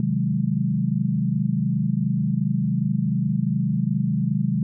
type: chord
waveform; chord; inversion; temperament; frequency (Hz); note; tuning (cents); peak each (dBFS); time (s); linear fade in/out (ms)
sine; Ab dominant seventh; first; equal; 130.81 / 155.56 / 185 / 207.7; C3 / Eb3 / Gb3 / Ab3; 0 / 0 / 0 / 0; -25; 0-4.63; 2
effects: none